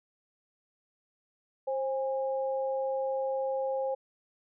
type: tone pair together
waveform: sine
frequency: 531 / 818.1 Hz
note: C5 / G#5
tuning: +25 / -26 cents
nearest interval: perfect fifth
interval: 749 cents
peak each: -29 / -36 dBFS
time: 1.67-3.95 s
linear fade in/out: 10 ms
effects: none